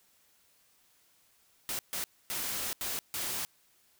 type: noise bursts at uneven times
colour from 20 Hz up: white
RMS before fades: -35 dBFS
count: 5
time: 1.69-1.79 / 1.93-2.04 / 2.3-2.73 / 2.81-2.99 / 3.14-3.45 s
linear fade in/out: 0 ms
effects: white hiss -67 dBFS RMS until 3.99 s